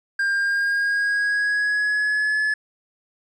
triangle tone with pitch glide, 1600 to 1714.8 Hz, G6 to A6, +35 to -45 cents, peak -17 dBFS, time 0.19-2.54 s, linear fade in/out 5 ms, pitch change +120 cents, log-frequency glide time 0.32-2.4 s, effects resampled to 24000 Hz

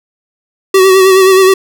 square tone with vibrato, 379.8 Hz, F#4, 45 cents sharp, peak -4 dBFS, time 0.74-1.54 s, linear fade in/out 5 ms, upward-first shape sine, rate 9.5 Hz, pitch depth 38 cents each way, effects none

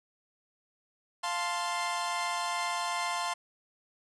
sawtooth chord, F major, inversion none, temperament equal, 698.5 / 880 / 1046.5 Hz, F5 / A5 / C6, 0 / 0 / 0 cents, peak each -32 / -33 / -29 dBFS, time 1.23-3.34 s, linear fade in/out 10 ms, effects resampled to 24000 Hz + 10-bit

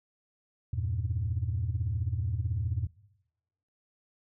sine chord, E diminished, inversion none, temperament equal, 82.41 / 98 / 116.54 Hz, E2 / G2 / Bb2, 0 / 0 / 0 cents, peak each -32 dBFS, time 0.73-2.87 s, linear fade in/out 5 ms, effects noise-tail reverb RT60 0.9 s tail -22 dB re dry + tanh soft clip ceiling -21 dBFS

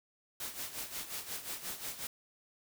white noise with tremolo, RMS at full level -39 dBFS, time 0.4-2.07 s, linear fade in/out 2 ms, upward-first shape sine, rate 5.6 Hz, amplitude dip 70%, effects none

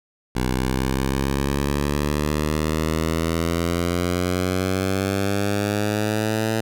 10% pulse exponential sweep, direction up, 62.6 to 112.1 Hz, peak -12 dBFS, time 0.35-6.61 s, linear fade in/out 10 ms, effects none

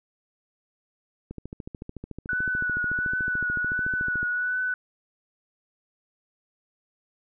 click train, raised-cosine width 3 ms, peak -23 dBFS, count 41, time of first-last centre 1.31-4.23 s, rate 13.7 Hz
sine tone with vibrato, 1480 Hz, F#6, in tune, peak -24 dBFS, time 2.29-4.74 s, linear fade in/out 2 ms, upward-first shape triangle, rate 1.4 Hz, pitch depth 31 cents each way
effects none

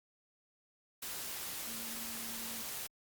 sine tone in noise, 229.3 Hz, A#3, 28 cents flat, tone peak -50 dBFS, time 1.67-2.62 s, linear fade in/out 5 ms, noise white, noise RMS -42 dBFS, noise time 1.02-2.87 s, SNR -11 dB, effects Opus 48 kbps

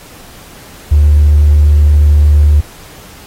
sine tone with hard clipping, 74.3 Hz, D2, 21 cents sharp, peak -4 dBFS, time 0.91-2.61 s, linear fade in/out 10 ms, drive 1 dB, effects pink hiss -36 dBFS RMS until 3.26 s + AAC 48 kbps

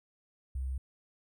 sine tone with sample-and-hold, 65.41 Hz, C2, in tune, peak -32 dBFS, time 0.55-0.78 s, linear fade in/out 5 ms, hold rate 8820 Hz, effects none

